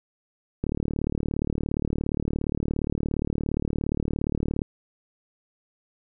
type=click train; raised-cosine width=3 ms; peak=-13 dBFS; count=149; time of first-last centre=0.64-4.618 s; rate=37.2 Hz; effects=none